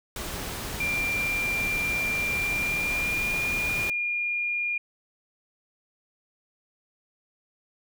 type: noise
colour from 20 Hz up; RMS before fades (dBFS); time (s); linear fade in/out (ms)
pink; -34; 0.16-3.9; 2
type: tone with pitch glide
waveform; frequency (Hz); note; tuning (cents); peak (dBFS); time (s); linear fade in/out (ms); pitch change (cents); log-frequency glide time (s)
sine; 2377 to 2419; D7 to D#7; +20 to -49; -25; 0.8-4.78; 5; +31; 2.43-3.39
effects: none